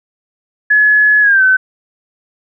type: tone with pitch glide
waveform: sine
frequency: 1700 to 1523.3 Hz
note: G#6 to F#6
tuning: +40 to +50 cents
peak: -6 dBFS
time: 0.7-1.57 s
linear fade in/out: 10 ms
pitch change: -190 cents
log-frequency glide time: 1.21-1.43 s
effects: none